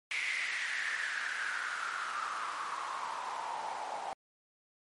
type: noise with band-pass filter sweep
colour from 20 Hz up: white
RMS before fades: -37 dBFS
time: 0.11-4.13 s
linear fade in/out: 0 ms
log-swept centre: 2200 to 770 Hz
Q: 6.2
effects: MP3 48 kbps